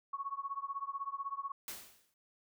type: tone with tremolo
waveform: sine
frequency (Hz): 1108.7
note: C#6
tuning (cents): 0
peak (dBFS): -33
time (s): 0.13-1.52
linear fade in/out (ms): 5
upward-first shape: triangle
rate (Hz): 16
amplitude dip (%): 100
type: noise with exponential decay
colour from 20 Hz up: white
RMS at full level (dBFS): -41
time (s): 1.68-2.14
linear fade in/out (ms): 1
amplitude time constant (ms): 100
effects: none